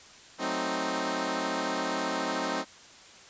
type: chord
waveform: 10% pulse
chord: F# diminished seventh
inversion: none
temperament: equal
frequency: 185 / 220 / 261.6 / 311.1 Hz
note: F#3 / A3 / C4 / Eb4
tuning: 0 / 0 / 0 / 0 cents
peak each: -29 / -29 / -24 / -25 dBFS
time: 0.38-2.65 s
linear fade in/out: 50 ms
effects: white hiss -51 dBFS RMS until 3.29 s + resampled to 16000 Hz